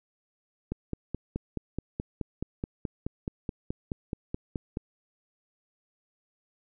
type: click train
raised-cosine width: 3 ms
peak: -18 dBFS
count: 20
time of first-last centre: 0.72-4.771 s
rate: 4.69 Hz
effects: none